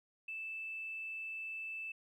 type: tone with tanh clipping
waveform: triangle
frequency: 2637 Hz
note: E7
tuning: in tune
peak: -40 dBFS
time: 0.28-1.92 s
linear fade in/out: 5 ms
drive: 3 dB
effects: none